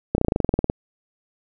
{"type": "slowing click train", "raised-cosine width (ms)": 2, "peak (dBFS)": -5, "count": 14, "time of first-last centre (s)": [0.15, 0.699], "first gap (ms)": 31, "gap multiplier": 1.05, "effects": []}